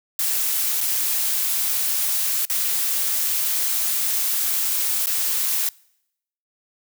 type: noise with dropouts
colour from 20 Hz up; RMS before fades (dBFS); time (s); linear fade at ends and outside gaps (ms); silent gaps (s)
blue; -22; 0.19-5.69; 2; 0.807-0.811 / 2.453-2.498 / 5.06-5.069
effects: noise-tail reverb RT60 0.8 s tail -25 dB re dry